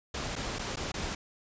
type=noise with dropouts; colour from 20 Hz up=pink; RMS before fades=-35 dBFS; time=0.14-1.15 s; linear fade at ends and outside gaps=5 ms; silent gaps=0.356-0.361 / 0.587-0.592 / 0.759-0.769 / 0.919-0.94 s; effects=resampled to 16000 Hz